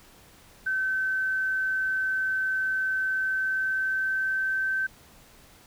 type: tone with pitch glide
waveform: sine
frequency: 1535 to 1547.5 Hz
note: G6 to G6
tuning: -37 to -23 cents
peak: -24 dBFS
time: 0.66-4.87 s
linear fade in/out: 10 ms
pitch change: +14 cents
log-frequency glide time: 3.03-4.69 s
effects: pink hiss -54 dBFS RMS until 5.66 s